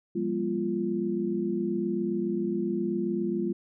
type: tone cluster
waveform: sine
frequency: 174.7 / 202.1 / 241.2 / 345.9 Hz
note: F3 / G#3 / B3 / F4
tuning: +1 / -47 / -41 / -17 cents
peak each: -38 / -30 / -34 / -29 dBFS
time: 0.15-3.53 s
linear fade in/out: 10 ms
effects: none